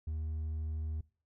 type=tone with hard clipping; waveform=sine; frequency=78.2 Hz; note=D#2; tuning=9 cents sharp; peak=-35 dBFS; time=0.07-1.01 s; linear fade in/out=5 ms; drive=2 dB; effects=noise-tail reverb RT60 0.4 s tail -22 dB re dry